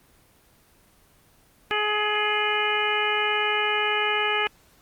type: harmonic tone with a mistuned harmonic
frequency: 421.2 Hz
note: G#4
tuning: 24 cents sharp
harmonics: 1 / 2 / 3 / 4 / 5 / 6 / 7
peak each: -29 / -29 / -29 / -29 / -29 / -29 / -29 dBFS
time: 1.71-4.47 s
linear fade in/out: 0 ms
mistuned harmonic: 6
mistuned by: -47 cents
effects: pink hiss -58 dBFS RMS until 4.81 s + Opus 24 kbps